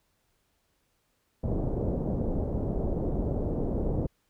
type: low-pass noise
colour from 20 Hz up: pink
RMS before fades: -29 dBFS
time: 1.43-4.07 s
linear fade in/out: 10 ms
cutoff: 590 Hz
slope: 24 dB/octave
effects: pink hiss -73 dBFS RMS until 4.29 s